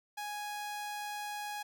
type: tone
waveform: sawtooth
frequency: 830.6 Hz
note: G#5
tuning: in tune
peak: -34 dBFS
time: 0.17-1.63 s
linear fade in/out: 10 ms
effects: none